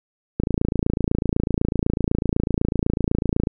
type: click train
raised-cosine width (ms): 3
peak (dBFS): -7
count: 87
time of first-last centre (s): 0.4-3.471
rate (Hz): 28
effects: none